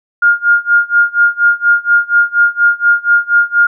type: tone with tremolo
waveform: sine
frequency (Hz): 1415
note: F6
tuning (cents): +22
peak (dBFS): -4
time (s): 0.22-3.67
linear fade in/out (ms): 5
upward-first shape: sine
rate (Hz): 4.2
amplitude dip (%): 95
effects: none